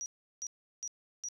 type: tone bursts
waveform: sine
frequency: 5790 Hz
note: F#8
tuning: 38 cents flat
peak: -36 dBFS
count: 4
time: 0.01-1.286 s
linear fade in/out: 0 ms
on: 49 ms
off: 360 ms
effects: none